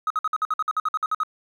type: tone bursts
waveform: triangle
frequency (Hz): 1266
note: D#6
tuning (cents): +30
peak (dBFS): -17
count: 14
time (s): 0.07-1.234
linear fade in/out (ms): 2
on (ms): 33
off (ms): 54
effects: tanh soft clip ceiling -16 dBFS